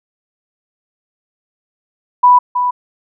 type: tone with echo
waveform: sine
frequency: 987.8 Hz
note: B5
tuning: in tune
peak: -4 dBFS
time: 2.23-2.39 s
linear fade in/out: 10 ms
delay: 320 ms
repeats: 1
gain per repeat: -8 dB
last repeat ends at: 2.71 s
effects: none